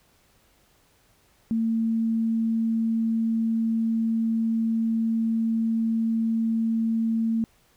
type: tone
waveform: sine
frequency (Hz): 225.8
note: A3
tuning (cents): +45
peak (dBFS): -21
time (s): 1.51-7.44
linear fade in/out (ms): 0
effects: pink hiss -62 dBFS RMS until 7.76 s